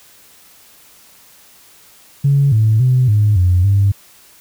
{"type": "tone with pitch steps", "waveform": "sine", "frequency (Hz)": [140.2, 109.4, 127.4, 105, 89.9, 99.4], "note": ["C#3", "A2", "C3", "G#2", "F#2", "G2"], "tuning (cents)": [20, -9, -46, 19, -49, 25], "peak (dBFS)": -8, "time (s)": [2.24, 3.92], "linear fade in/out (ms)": 10, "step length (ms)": 280, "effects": ["tanh soft clip ceiling -4 dBFS", "white hiss -46 dBFS RMS until 4.4 s"]}